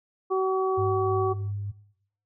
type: harmonic tone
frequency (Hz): 378.6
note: F#4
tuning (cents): +40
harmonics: 1 / 2 / 3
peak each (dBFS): -23 / -32 / -29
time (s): 0.3-1.34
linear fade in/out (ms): 20
type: tone with tremolo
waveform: sine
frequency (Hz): 101.4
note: G#2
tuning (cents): -41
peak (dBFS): -27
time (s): 0.77-1.72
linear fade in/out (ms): 20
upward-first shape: sine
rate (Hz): 3.2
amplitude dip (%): 25
effects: noise-tail reverb RT60 0.7 s tail -19 dB re dry